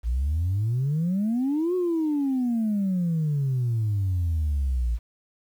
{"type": "exponential two-way sweep", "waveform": "sine", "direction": "up then down", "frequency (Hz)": [55.4, 370, 55.4], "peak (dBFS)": -20, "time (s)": [0.03, 4.99], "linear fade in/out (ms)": 50, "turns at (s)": 1.75, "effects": ["tanh soft clip ceiling -19 dBFS", "9-bit"]}